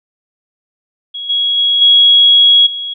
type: tone with level steps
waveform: sine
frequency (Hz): 3322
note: G#7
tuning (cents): 0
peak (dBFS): -21 / -11 / -9 / -4 / -19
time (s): 1.14-2.94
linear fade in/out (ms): 10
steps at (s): 1.29 / 1.57 / 1.81 / 2.66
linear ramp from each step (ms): 10
effects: none